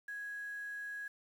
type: tone with quantisation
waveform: sine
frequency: 1661.2 Hz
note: G#6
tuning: in tune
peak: -40 dBFS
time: 0.08-1.08 s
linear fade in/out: 5 ms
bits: 10
effects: none